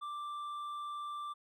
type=tone with hard clipping; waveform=triangle; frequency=1177 Hz; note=D6; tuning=3 cents sharp; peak=-40 dBFS; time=0.01-1.34 s; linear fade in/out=20 ms; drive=8 dB; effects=none